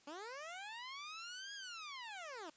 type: linear two-way sweep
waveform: 15% pulse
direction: up then down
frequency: 275.5 to 1661.2 to 289.6 Hz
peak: -40 dBFS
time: 0.07-2.5 s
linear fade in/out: 5 ms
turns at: 1.54 s
effects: white hiss -68 dBFS RMS until 2.56 s + resampled to 16000 Hz